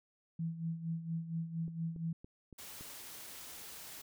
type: tone with tremolo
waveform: sine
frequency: 164.81 Hz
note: E3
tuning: in tune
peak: -33 dBFS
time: 0.39-2.13 s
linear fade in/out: 5 ms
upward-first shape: sine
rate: 4.3 Hz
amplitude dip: 70%
type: click train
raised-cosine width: 3 ms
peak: -38 dBFS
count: 5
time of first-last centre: 1.68-2.81 s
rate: 3.54 Hz
type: noise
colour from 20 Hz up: white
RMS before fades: -49 dBFS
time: 2.58-4.02 s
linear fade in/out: 10 ms
effects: none